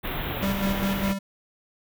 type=band-stop noise; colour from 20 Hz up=pink; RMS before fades=-30 dBFS; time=0.03-1.13 s; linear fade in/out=20 ms; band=3800 to 12000 Hz; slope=96 dB/octave
type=tone with tremolo; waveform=square; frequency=196 Hz; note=G3; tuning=in tune; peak=-24 dBFS; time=0.42-1.19 s; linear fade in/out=10 ms; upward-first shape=square; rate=4.9 Hz; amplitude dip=45%
effects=none